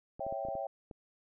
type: clicks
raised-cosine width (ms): 2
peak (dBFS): -32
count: 7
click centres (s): 0.195 / 0.266 / 0.325 / 0.451 / 0.486 / 0.553 / 0.912
type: chord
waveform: sine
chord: C# diminished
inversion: none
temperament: equal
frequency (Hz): 554.4 / 659.3 / 784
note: C#5 / E5 / G5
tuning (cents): 0 / 0 / 0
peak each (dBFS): -39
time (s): 0.2-0.67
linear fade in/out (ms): 5
effects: none